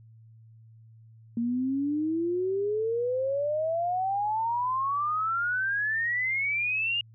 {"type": "exponential sweep", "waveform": "sine", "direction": "up", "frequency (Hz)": [230, 2864], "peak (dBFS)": -25, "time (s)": [1.37, 7.01], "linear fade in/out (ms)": 2, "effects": ["added 112 Hz sine -50 dBFS peak until 7.14 s"]}